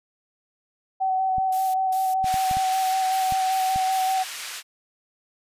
sine tone with vibrato, 758 Hz, F#5, 42 cents sharp, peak -20 dBFS, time 1-4.24 s, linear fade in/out 20 ms, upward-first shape square, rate 5.2 Hz, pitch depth 12 cents each way
clicks, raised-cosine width 5 ms, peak -22 dBFS, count 7, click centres 1.383 / 2.243 / 2.342 / 2.512 / 2.57 / 3.323 / 3.76 s
blue noise bursts, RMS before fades -37 dBFS, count 7, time 1.52-4.14 s, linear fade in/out 5 ms, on 220 ms, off 180 ms
pink band-pass noise, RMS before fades -35 dBFS, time 2.23-4.63 s, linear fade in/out 50 ms, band 1700 to 11000 Hz, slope 12 dB/octave
effects resampled to 32000 Hz

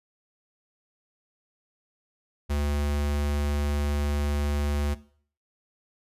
square tone, 72.7 Hz, D2, 17 cents flat, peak -25 dBFS, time 2.49-4.95 s, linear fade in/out 20 ms, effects noise-tail reverb RT60 0.5 s tail -17 dB re dry + resampled to 32000 Hz

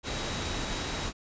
sine tone in noise, 3840 Hz, B7, 49 cents flat, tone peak -43 dBFS, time 0.03-1.1 s, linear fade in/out 50 ms, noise pink, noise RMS -33 dBFS, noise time 0.03-1.13 s, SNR -13 dB, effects resampled to 16000 Hz

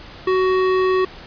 square tone with band-pass filter, 373.3 Hz, F#4, 15 cents sharp, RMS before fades -17 dBFS, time 0.27-1.05 s, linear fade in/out 5 ms, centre 820 Hz, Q 0.51, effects pink hiss -39 dBFS RMS until 1.26 s + resampled to 11025 Hz

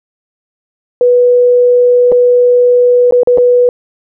sine tone with dropouts, 490.8 Hz, B4, 11 cents flat, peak -4 dBFS, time 1.01-3.69 s, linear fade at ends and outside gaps 1 ms, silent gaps 2.118-2.122 / 3.11-3.123 / 3.233-3.273 / 3.375-3.382 s, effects none

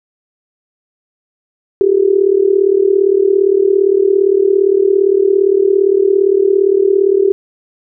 sine tone with amplitude modulation, 392 Hz, G4, in tune, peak -4 dBFS, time 1.81-7.32 s, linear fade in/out 0 ms, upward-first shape sine, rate 37.5 Hz, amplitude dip 85%, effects none

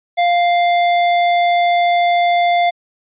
square tone, 698.5 Hz, F5, in tune, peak -12 dBFS, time 0.17-2.71 s, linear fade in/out 20 ms, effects resampled to 8000 Hz

